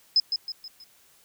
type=tone with echo; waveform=sine; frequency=5100 Hz; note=D#8; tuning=42 cents sharp; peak=-16 dBFS; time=0.16-0.2 s; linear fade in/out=2 ms; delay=160 ms; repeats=4; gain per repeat=-7 dB; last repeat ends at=0.84 s; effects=white hiss -59 dBFS RMS until 1.24 s